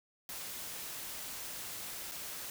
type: noise with dropouts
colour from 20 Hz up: white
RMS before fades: -43 dBFS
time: 0.29-2.5 s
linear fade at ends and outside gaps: 1 ms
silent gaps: 2.114-2.119 s
effects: none